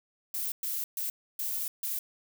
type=noise bursts at uneven times; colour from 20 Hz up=violet; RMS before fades=-33 dBFS; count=5; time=0.34-0.52 / 0.63-0.84 / 0.97-1.1 / 1.39-1.68 / 1.83-1.99 s; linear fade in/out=2 ms; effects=none